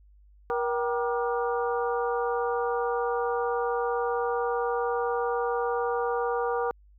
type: harmonic tone with a mistuned harmonic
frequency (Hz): 237.8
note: A#3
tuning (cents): +35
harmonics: 2 / 3 / 4 / 5 / 6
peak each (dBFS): -27 / -32 / -34 / -34 / -38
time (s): 0.5-6.71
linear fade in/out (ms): 0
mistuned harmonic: 3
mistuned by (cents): +140
effects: added 50 Hz sine -53 dBFS peak until 6.98 s